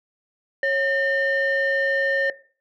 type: tone pair together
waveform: sine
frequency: 548 / 1813.1 Hz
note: C#5 / A#6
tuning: -20 / -49 cents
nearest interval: octave + major sixth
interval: 2071 cents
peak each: -20 dBFS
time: 0.63-2.3 s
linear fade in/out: 2 ms
effects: noise-tail reverb RT60 0.4 s tail -17 dB re dry + tanh soft clip ceiling -15 dBFS